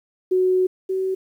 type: tone pair in turn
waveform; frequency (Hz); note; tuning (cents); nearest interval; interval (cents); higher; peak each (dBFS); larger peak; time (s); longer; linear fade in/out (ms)
sine; 370 / 378.6; F#4 / F#4; 0 / +40; unison; 40; second; -15 / -20; first; 0.31-0.67 / 0.89-1.15; first; 10
effects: 9-bit